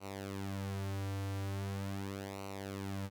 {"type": "tone with flanger", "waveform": "sawtooth", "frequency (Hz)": 98, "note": "G2", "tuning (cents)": 0, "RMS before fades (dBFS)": -40, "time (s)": [0, 3.1], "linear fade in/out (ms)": 50, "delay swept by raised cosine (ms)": [0.58, 4.88], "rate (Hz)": 0.41, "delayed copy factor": -0.75, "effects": []}